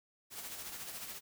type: noise with tremolo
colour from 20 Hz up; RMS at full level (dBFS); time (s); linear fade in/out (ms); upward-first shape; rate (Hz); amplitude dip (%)
white; -43; 0.3-1.21; 50; sine; 14; 45
effects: none